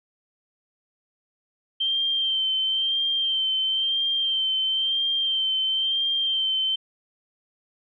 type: tone with vibrato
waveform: sine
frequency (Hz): 3136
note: G7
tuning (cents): 0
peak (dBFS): -21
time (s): 1.8-6.76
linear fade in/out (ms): 10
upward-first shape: sine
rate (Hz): 0.99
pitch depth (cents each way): 30
effects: none